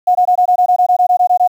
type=tone bursts; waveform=sine; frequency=725 Hz; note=F#5; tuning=35 cents flat; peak=-7 dBFS; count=14; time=0.07-1.477 s; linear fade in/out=10 ms; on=81 ms; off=21 ms; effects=7-bit